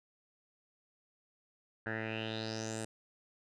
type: tone with low-pass filter sweep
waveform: 10% pulse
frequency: 110.8 Hz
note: A2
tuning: 13 cents sharp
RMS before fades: -39 dBFS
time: 1.86-2.85 s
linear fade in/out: 5 ms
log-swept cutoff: 1600 to 8900 Hz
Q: 5.6
effects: none